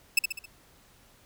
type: tone with echo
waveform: sawtooth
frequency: 2621 Hz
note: E7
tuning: 11 cents flat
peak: -14 dBFS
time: 0.17-0.19 s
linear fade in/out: 5 ms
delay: 67 ms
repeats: 4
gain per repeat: -6 dB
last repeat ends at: 0.458 s
effects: pink hiss -59 dBFS RMS until 1.25 s